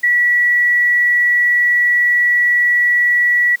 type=tone; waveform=sine; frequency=1942 Hz; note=B6; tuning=30 cents flat; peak=-10 dBFS; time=0.03-3.56 s; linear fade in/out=10 ms; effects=white hiss -46 dBFS RMS until 3.6 s + high-pass 150 Hz 12 dB/octave